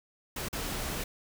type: noise with dropouts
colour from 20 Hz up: pink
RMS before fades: -35 dBFS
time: 0.36-1.04 s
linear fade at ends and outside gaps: 5 ms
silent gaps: 0.486-0.528 s
effects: none